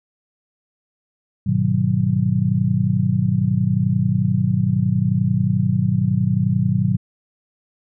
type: chord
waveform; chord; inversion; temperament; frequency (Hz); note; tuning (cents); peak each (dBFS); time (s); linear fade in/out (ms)
sine; G# minor seventh; none; just; 103.83 / 124.59 / 155.74 / 186.89; G#2 / B2 / D#3 / F#3; 0 / +16 / +2 / +18; -22 / -20 / -22 / -20; 1.46-6.97; 10
effects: none